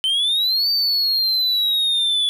triangle exponential two-way sweep, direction up then down, 3050 to 4622 to 3422 Hz, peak -15 dBFS, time 0.04-2.29 s, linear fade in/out 0 ms, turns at 0.7 s, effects none

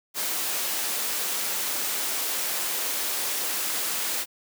white high-pass noise, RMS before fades -28 dBFS, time 0.14-4.26 s, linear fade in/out 50 ms, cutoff 270 Hz, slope 12 dB/octave, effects none

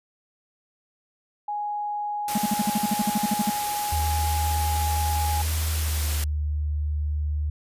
sine tone, 830.6 Hz, G#5, in tune, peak -26 dBFS, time 1.48-5.42 s, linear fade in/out 5 ms
white noise, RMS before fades -31 dBFS, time 2.28-6.24 s, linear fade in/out 2 ms
triangle tone bursts, 211.1 Hz, G#3, 29 cents sharp, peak -18 dBFS, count 15, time 2.35-3.5 s, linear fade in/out 5 ms, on 30 ms, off 50 ms
sine tone with pitch glide, 79 to 74.7 Hz, D#2 to D2, +27 to +30 cents, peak -23 dBFS, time 3.92-7.5 s, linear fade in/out 5 ms, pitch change -97 cents, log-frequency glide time 5.68-6.13 s
effects resampled to 32000 Hz

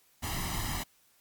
pink noise with comb filter, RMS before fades -34 dBFS, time 0.22-0.84 s, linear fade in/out 20 ms, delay 1 ms, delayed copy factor +0.75, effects white hiss -66 dBFS RMS until 1.2 s + Opus 48 kbps

